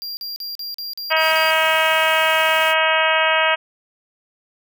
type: tone bursts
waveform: square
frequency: 4765 Hz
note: D8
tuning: 24 cents sharp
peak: -27 dBFS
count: 8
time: 0.02-1.507 s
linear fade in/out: 0 ms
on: 150 ms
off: 41 ms
type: harmonic tone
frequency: 318.4 Hz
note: D#4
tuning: 40 cents sharp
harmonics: 2 / 3 / 4 / 5 / 6 / 7 / 8 / 9 / 10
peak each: -21 / -22 / -23 / -22 / -25 / -24 / -23 / -24 / -28 dBFS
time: 1.1-3.56 s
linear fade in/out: 20 ms
type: noise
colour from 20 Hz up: white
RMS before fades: -34 dBFS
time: 1.18-2.75 s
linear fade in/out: 50 ms
effects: none